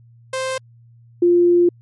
sawtooth / sine tone pair in turn, 523.3 / 349.3 Hz, C5 / F4, 0 / 0 cents, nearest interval perfect fifth, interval 700 cents, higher first, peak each -17 / -10 dBFS, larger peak second, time 0.33-0.58 / 1.22-1.69 s, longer second, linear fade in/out 5 ms, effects added 117 Hz sine -45 dBFS peak until 1.81 s + MP3 48 kbps

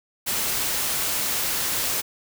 white noise, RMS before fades -25 dBFS, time 0.26-2.02 s, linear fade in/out 20 ms, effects none

